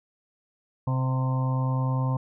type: harmonic tone with a mistuned harmonic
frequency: 130 Hz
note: C3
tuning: 11 cents flat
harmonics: 1 / 2 / 4 / 5 / 6 / 7 / 8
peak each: -23 / -34 / -38 / -43 / -44 / -37 / -37 dBFS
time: 0.87-2.17 s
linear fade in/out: 5 ms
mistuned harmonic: 6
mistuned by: -20 cents
effects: none